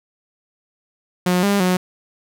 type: tone with pitch steps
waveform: sawtooth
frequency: 179.9 / 201.3 / 182.4 Hz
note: F#3 / G3 / F#3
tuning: -48 / +46 / -24 cents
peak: -11 dBFS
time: 1.26-1.77 s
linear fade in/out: 5 ms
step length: 170 ms
effects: none